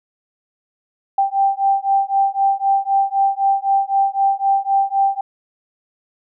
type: beating tone pair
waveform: sine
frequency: 784 / 787.9 Hz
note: G5 / G5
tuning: 0 / +9 cents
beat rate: 3.9 Hz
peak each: -17 dBFS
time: 1.18-5.21 s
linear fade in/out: 5 ms
effects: none